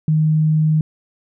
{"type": "tone", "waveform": "sine", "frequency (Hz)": 155.56, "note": "D#3", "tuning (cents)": 0, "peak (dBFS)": -12, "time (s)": [0.08, 0.81], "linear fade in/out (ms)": 2, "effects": []}